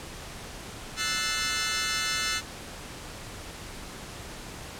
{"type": "chord", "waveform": "15% pulse", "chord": "F# half-diminished seventh", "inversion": "third", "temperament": "equal", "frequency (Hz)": [1318.5, 1480, 1760, 2093], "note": ["E6", "F#6", "A6", "C7"], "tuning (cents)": [0, 0, 0, 0], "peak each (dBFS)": -26, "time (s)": [0.96, 2.42], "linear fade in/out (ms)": 50, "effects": ["pink hiss -41 dBFS RMS until 4.79 s", "low-pass 10000 Hz 12 dB/octave"]}